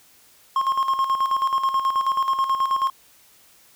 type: tone with tremolo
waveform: triangle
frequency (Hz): 1072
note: C6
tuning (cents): +42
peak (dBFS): -15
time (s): 0.56-2.9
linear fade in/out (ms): 2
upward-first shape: square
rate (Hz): 9.3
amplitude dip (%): 60
effects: white hiss -54 dBFS RMS until 3.75 s